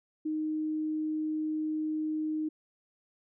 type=tone; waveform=sine; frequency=310 Hz; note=D#4; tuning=6 cents flat; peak=-29 dBFS; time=0.25-2.49 s; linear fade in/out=10 ms; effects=none